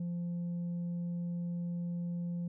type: tone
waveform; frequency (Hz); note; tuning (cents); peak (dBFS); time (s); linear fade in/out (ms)
sine; 173.4; F3; -12; -31; 0-2.48; 5
effects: tanh soft clip ceiling -33 dBFS